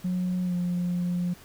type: tone with pitch glide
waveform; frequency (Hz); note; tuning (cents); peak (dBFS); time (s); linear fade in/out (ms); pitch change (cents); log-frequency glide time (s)
sine; 181.6 to 177.04; F#3 to F3; -32 to +24; -23; 0.04-1.34; 10; -44; 0.44-0.54
effects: tanh soft clip ceiling -22 dBFS + pink hiss -51 dBFS RMS until 1.44 s